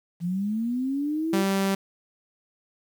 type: linear sweep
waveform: sine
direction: up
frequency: 166.9 to 349.2 Hz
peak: -24 dBFS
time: 0.2-1.45 s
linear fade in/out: 50 ms
type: tone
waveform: sawtooth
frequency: 194.8 Hz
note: G3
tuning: 11 cents flat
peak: -18 dBFS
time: 1.33-1.75 s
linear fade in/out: 5 ms
effects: 9-bit